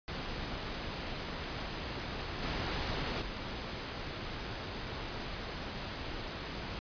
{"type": "noise with level steps", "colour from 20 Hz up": "pink", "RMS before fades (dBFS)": [-39, -35, -40], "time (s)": [0.08, 6.79], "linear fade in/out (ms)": 0, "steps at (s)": [2.42, 3.21], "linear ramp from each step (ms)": 10, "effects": ["resampled to 11025 Hz"]}